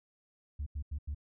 sine tone bursts, 72.7 Hz, D2, 17 cents flat, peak -32 dBFS, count 4, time 0.59-1.147 s, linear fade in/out 10 ms, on 74 ms, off 87 ms, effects tanh soft clip ceiling -32 dBFS

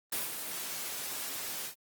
white noise with ADSR envelope, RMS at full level -32 dBFS, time 0.12-1.75 s, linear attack 6 ms, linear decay 170 ms, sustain -6 dB, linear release 100 ms, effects high-pass 150 Hz 12 dB/octave + Opus 24 kbps

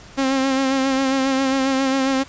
sawtooth tone with vibrato, 267.4 Hz, C4, 38 cents sharp, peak -13 dBFS, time 0.17-2.24 s, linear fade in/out 20 ms, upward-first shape sine, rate 7.4 Hz, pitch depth 34 cents each way, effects pink hiss -43 dBFS RMS until 2.28 s + resampled to 16000 Hz

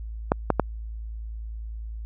clicks, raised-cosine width 1 ms, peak -4 dBFS, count 3, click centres 0.319 / 0.503 / 0.597 s, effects added 55 Hz sine -32 dBFS peak until 2.05 s

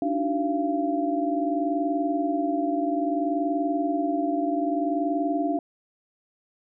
sine tone cluster, 289.7 / 310.3 / 369.7 / 686 Hz, D4 / D#4 / F#4 / F5, -24 / -5 / -1 / -31 cents, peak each -26 / -29 / -33 / -27 dBFS, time 0.02-5.59 s, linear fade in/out 2 ms, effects none

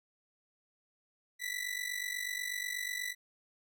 sawtooth ring-modulated tone, 1975.5 Hz, B6, in tune, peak -29 dBFS, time 1.39-3.15 s, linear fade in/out 50 ms, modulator 24.1 Hz, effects none

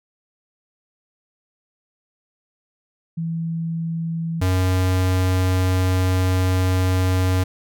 sine / square tone pair in turn, 164.81 / 92.5 Hz, E3 / F#2, 0 / 0 cents, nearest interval minor seventh, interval 1000 cents, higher first, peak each -22 / -17 dBFS, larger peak second, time 3.17-4.41 / 4.41-7.44 s, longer second, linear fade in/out 10 ms, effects none

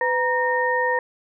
sine tone cluster, 503 / 942 / 1840 Hz, B4 / A#5 / A#6, +32 / +18 / -23 cents, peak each -23 dBFS, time 0.01-0.99 s, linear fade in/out 2 ms, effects none

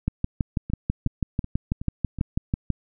two click trains, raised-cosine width 5 ms, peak -20 / -10 dBFS, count 5 / 17, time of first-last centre 0.7-2.187 / 0.08-2.703 s, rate 2.69 / 6.1 Hz, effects none

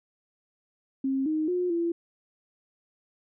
sine tone with pitch steps, 268.2 / 311.3 / 358.9 / 339 Hz, C4 / D#4 / F4 / E4, +43 / +1 / +47 / +49 cents, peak -24 dBFS, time 1.04-1.92 s, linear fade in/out 5 ms, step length 220 ms, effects none

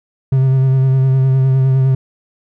triangle tone with vibrato, 132.4 Hz, C3, 21 cents sharp, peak -7 dBFS, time 0.32-1.95 s, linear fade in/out 5 ms, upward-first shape sine, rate 9.8 Hz, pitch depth 24 cents each way, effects none

